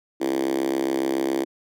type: tone with high-pass filter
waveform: 5% pulse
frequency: 67.2 Hz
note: C2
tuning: 47 cents sharp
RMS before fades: -24 dBFS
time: 0.2-1.45 s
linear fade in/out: 20 ms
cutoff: 320 Hz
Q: 5.6
effects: none